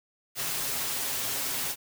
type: noise with comb filter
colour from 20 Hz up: white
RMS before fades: -31 dBFS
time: 0.35-1.76 s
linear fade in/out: 50 ms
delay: 7.4 ms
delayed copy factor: +0.55
effects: none